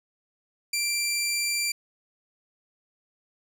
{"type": "tone", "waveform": "15% pulse", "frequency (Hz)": 2359, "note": "D7", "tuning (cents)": 7, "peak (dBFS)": -18, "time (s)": [0.73, 1.72], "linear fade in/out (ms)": 5, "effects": []}